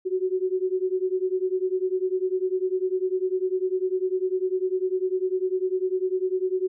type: beating tone pair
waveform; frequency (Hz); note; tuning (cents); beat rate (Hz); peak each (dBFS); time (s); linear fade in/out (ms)
sine; 368 / 378; F#4 / F#4; -9 / +37; 10; -25 / -26; 0.05-6.68; 20
effects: none